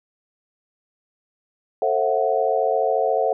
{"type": "chord", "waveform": "sine", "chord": "F# half-diminished seventh", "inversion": "first", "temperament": "just", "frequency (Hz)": [444, 532.8, 666, 740], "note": ["A4", "C5", "E5", "F#5"], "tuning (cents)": [16, 31, 18, 0], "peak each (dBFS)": -23, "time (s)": [1.82, 3.33], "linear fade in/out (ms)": 2, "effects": []}